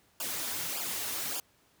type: noise with flanger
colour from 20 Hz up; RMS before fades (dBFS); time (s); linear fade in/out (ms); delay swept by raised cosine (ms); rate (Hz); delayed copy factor
white; -35; 0.2-1.4; 2; 0.49 to 5.79; 1.7; -0.95
effects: pink hiss -66 dBFS RMS until 1.8 s + high-pass 80 Hz 12 dB/octave